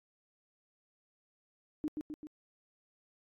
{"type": "tone with echo", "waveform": "sine", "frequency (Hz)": 303.3, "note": "D#4", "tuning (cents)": -44, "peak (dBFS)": -31, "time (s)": [1.84, 1.88], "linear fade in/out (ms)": 0, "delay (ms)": 130, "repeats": 3, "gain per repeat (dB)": -4, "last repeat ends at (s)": 2.27, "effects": ["AAC 48 kbps"]}